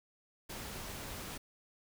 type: noise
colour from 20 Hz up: pink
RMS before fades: -44 dBFS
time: 0.49-1.38 s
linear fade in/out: 10 ms
effects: none